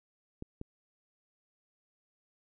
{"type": "clicks", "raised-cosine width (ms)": 3, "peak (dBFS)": -27, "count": 2, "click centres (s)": [0.424, 0.614], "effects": []}